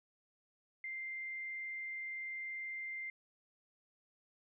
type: tone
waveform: sine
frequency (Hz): 2093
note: C7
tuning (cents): 0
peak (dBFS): -40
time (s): 0.84-3.1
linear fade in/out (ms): 2
effects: none